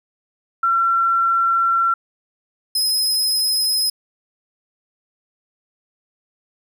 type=tone pair in turn; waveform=sine / sawtooth; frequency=1358 / 5096 Hz; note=F6 / D#8; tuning=-49 / +41 cents; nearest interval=octave + major seventh; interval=2290 cents; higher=second; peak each=-14 dBFS; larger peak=neither; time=0.63-1.94 / 2.75-3.9 s; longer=first; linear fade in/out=5 ms; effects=9-bit